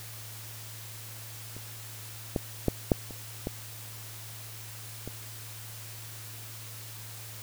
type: clicks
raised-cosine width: 2 ms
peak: -30 / -13 / -10 / -7 / -28 / -17 / -24 dBFS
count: 7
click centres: 1.566 / 2.362 / 2.683 / 2.918 / 3.108 / 3.471 / 5.076 s
effects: added 110 Hz sine -45 dBFS peak until 7.42 s + white hiss -45 dBFS RMS until 7.42 s